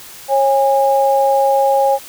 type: tone pair together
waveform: sine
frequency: 545.4 / 818 Hz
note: C#5 / G#5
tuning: -28 / -26 cents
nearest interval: perfect fifth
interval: 702 cents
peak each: -13 dBFS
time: 0.28-1.99 s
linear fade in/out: 50 ms
effects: white hiss -36 dBFS RMS until 2.08 s